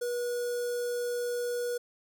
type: tone with notch filter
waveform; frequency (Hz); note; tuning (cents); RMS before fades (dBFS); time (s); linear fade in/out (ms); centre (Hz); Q
square; 483.9; B4; -35; -32; 0.01-1.78; 10; 2500; 0.68
effects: none